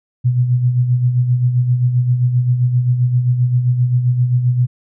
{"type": "tone with tremolo", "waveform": "sine", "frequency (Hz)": 124, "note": "B2", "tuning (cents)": 7, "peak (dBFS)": -9, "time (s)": [0.24, 4.67], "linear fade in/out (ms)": 20, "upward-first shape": "sine", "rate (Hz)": 7.6, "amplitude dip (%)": 55, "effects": []}